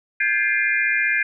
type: tone cluster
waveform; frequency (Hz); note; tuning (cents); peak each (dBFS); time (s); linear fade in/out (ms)
sine; 1594 / 1709 / 2093 / 2406; G6 / G#6 / C7 / D7; +28 / +49 / 0 / +41; -23; 0.2-1.23; 5
effects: none